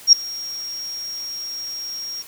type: tone with ADSR envelope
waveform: sine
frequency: 5588 Hz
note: F8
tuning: in tune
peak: -3 dBFS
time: 0.07-2.23 s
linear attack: 58 ms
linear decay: 3 ms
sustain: -24 dB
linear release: 21 ms
effects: white hiss -42 dBFS RMS until 2.27 s + high-pass 60 Hz 12 dB/octave